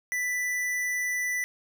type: tone with tanh clipping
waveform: sine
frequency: 1982 Hz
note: B6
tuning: 6 cents sharp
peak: -28 dBFS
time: 0.12-1.44 s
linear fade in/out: 0 ms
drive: 17 dB
effects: none